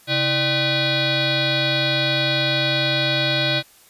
sine tone with frequency modulation, 1975.5 Hz, B6, in tune, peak -17 dBFS, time 0.07-3.63 s, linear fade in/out 50 ms, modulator 460 Hz, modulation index 4.9, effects white hiss -51 dBFS RMS until 3.89 s + resampled to 32000 Hz

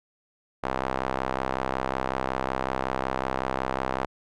sawtooth tone with band-pass filter, 65.41 Hz, C2, in tune, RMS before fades -29 dBFS, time 0.63-4.06 s, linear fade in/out 10 ms, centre 910 Hz, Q 1.2, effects none

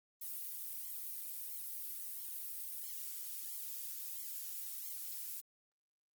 violet noise with flanger, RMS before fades -44 dBFS, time 0.21-5.41 s, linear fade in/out 10 ms, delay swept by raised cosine 0.92 to 3.02 ms, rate 1.5 Hz, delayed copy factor +0.95, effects Opus 32 kbps

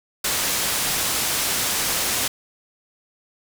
white low-pass noise, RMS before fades -23 dBFS, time 0.24-2.28 s, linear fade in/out 5 ms, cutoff 12000 Hz, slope 12 dB/octave, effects none

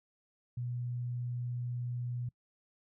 sine tone, 122.1 Hz, B2, 19 cents flat, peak -34 dBFS, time 0.57-2.29 s, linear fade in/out 5 ms, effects noise-tail reverb RT60 0.1 s tail -25 dB re dry

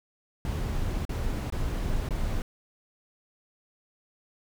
brown noise with dropouts, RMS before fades -29 dBFS, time 0.45-2.42 s, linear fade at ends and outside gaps 1 ms, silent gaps 1.052-1.093 / 1.501-1.523 / 2.089-2.107 s, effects none

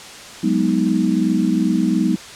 sine chord, G# minor seventh, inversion third, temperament equal with one note detuned, 185 / 207.7 / 246.9 / 314.6 Hz, F#3 / G#3 / B3 / D#4, 0 / 0 / 0 / +19 cents, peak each -20 dBFS, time 0.43-2.16 s, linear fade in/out 10 ms, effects white hiss -36 dBFS RMS until 2.35 s + low-pass 7000 Hz 12 dB/octave

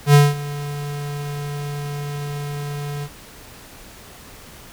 square tone with ADSR envelope, 144.7 Hz, D3, 25 cents flat, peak -7 dBFS, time 0.06-3.09 s, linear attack 80 ms, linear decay 200 ms, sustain -19 dB, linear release 57 ms, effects pink hiss -42 dBFS RMS until 4.72 s

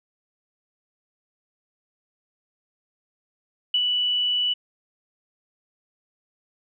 sine tone with ADSR envelope, 2960 Hz, F#7, in tune, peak -17 dBFS, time 3.74-4.54 s, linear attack 4 ms, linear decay 56 ms, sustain -3 dB, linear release 13 ms, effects none

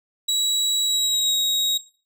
30% pulse tone with pitch glide, 3890 to 3792 Hz, B7 to A#7, -27 to +29 cents, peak -16 dBFS, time 0.28-1.78 s, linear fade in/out 10 ms, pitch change -44 cents, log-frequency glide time 0.85-1.34 s, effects noise-tail reverb RT60 0.4 s tail -17 dB re dry

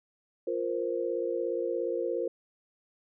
sine chord, F suspended fourth, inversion none, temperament equal, 349.2 / 466.2 / 523.3 Hz, F4 / Bb4 / C5, 0 / 0 / 0 cents, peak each -33 / -32 / -33 dBFS, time 0.47-2.28 s, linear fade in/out 5 ms, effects none

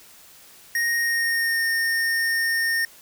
square tone with pitch glide, 1864.7 to 1831.6 Hz, A#6 to A#6, 0 to -31 cents, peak -21 dBFS, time 0.75-2.85 s, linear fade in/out 2 ms, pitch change -31 cents, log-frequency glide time 0.98-1.64 s, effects white hiss -49 dBFS RMS until 3.01 s

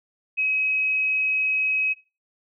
sine tone, 2546 Hz, D#7, 39 cents sharp, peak -20 dBFS, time 0.37-1.94 s, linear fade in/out 20 ms, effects noise-tail reverb RT60 0.3 s tail -19 dB re dry

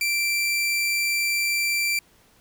sawtooth tone, 2349 Hz, D7, in tune, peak -18 dBFS, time 0.01-1.99 s, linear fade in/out 2 ms, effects pink hiss -58 dBFS RMS until 2.4 s

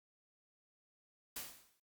white noise with exponential decay, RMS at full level -41 dBFS, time 1.36-1.8 s, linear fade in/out 5 ms, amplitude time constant 94 ms, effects noise-tail reverb RT60 0.2 s tail -24 dB re dry + Opus 48 kbps

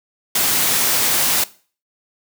white noise, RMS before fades -17 dBFS, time 0.35-1.44 s, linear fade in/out 5 ms, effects noise-tail reverb RT60 0.4 s tail -19 dB re dry + high-pass 100 Hz 12 dB/octave

